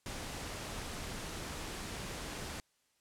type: noise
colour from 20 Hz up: pink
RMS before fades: -42 dBFS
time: 0.06-2.6 s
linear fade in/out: 0 ms
effects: white hiss -75 dBFS RMS until 3 s + low-pass 10000 Hz 12 dB/octave